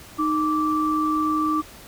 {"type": "tone pair together", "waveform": "sine", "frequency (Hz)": [309.1, 1167], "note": ["D#4", "D6"], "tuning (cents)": [-11, -11], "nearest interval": "octave + major seventh", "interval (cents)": 2300, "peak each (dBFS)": -22, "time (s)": [0.18, 1.62], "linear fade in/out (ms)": 20, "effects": ["pink hiss -44 dBFS RMS until 1.87 s"]}